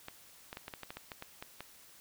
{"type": "clicks", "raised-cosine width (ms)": 0.3, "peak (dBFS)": -26, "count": 12, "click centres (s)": [0.084, 0.529, 0.571, 0.681, 0.738, 0.833, 0.905, 0.97, 1.118, 1.224, 1.425, 1.606], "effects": ["white hiss -58 dBFS RMS until 2 s"]}